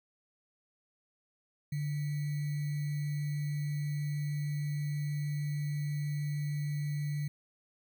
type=tone with sample-and-hold; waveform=sine; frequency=146.83 Hz; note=D3; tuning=in tune; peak=-31 dBFS; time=1.72-7.28 s; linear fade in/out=5 ms; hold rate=2100 Hz; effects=none